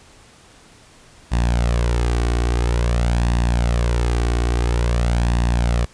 sawtooth tone with flanger, 59 Hz, A#1, 22 cents sharp, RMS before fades -18 dBFS, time 1.31-5.86 s, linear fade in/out 20 ms, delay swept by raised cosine 1.1 to 2.7 ms, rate 0.49 Hz, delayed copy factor +0.55, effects pink hiss -48 dBFS RMS until 5.93 s + resampled to 22050 Hz

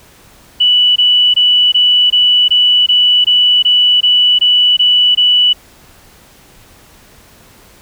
sine tone bursts, 2960 Hz, F#7, in tune, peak -6 dBFS, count 13, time 0.6-5.532 s, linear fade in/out 10 ms, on 360 ms, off 21 ms, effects pink hiss -43 dBFS RMS until 7.81 s

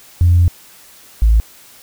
sine tone pair in turn, 87.1 / 55.36 Hz, F2 / A1, -4 / +11 cents, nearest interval minor sixth, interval 785 cents, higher first, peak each -6 dBFS, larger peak neither, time 0.21-0.48 / 1.22-1.4 s, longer first, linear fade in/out 0 ms, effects tanh soft clip ceiling -3 dBFS + white hiss -43 dBFS RMS until 1.82 s

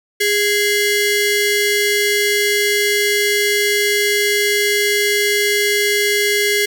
sawtooth ring-modulated tone, 1245 Hz, D#6, 1 cent sharp, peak -7 dBFS, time 0.2-6.66 s, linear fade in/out 10 ms, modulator 835 Hz, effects none

